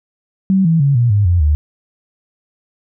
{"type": "tone with pitch steps", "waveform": "sine", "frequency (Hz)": [191.4, 163.76, 140.11, 119.88, 102.57, 87.76, 75.08], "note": ["G3", "E3", "C#3", "A#2", "G#2", "F2", "D2"], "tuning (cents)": [-41, -11, 19, 49, -21, 9, 39], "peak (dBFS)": -9, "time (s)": [0.5, 1.55], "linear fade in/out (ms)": 0, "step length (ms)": 150, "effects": []}